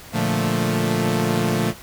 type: chord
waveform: sawtooth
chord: Bb major seventh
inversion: none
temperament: equal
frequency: 116.54 / 146.83 / 174.61 / 220 Hz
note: Bb2 / D3 / F3 / A3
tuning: 0 / 0 / 0 / 0 cents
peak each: -21 / -23 / -20 / -19 dBFS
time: 0.12-1.74 s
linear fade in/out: 50 ms
effects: pink hiss -41 dBFS RMS until 1.82 s